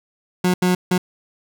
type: tone bursts at uneven times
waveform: 30% pulse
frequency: 181.2 Hz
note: F#3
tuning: 36 cents flat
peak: -12 dBFS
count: 3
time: 0.44-0.54 / 0.62-0.75 / 0.91-0.98 s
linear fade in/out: 5 ms
effects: none